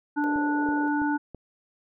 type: harmonic tone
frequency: 293.7 Hz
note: D4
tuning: in tune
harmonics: 1 / 3 / 5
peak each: -24 / -29 / -31 dBFS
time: 0.16-1.18 s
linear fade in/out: 20 ms
type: band-pass noise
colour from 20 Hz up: pink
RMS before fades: -41 dBFS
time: 0.24-0.88 s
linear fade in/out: 0 ms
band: 380 to 600 Hz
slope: 48 dB/octave
type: click train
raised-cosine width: 2 ms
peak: -26 dBFS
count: 4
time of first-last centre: 0.36-1.347 s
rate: 3.04 Hz
effects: none